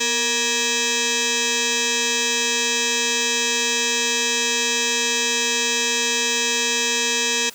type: tone with frequency modulation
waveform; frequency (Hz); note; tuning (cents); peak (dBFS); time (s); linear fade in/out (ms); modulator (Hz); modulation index
sine; 1663; G#6; +2; -18; 0-7.5; 10; 709; 7.8
effects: white hiss -43 dBFS RMS until 7.54 s